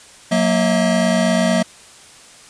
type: tone cluster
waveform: square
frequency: 183.6 / 232.5 / 641 Hz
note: F#3 / A#3 / E5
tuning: -13 / -4 / -49 cents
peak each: -19 dBFS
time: 0.31-1.63 s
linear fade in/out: 10 ms
effects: white hiss -43 dBFS RMS until 2.49 s + resampled to 22050 Hz